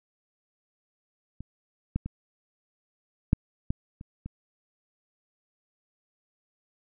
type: clicks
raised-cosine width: 5 ms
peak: -26 / -14 / -21 / -7 / -14 / -29 / -24 dBFS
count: 7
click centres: 1.406 / 1.96 / 2.06 / 3.331 / 3.705 / 4.011 / 4.26 s
effects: none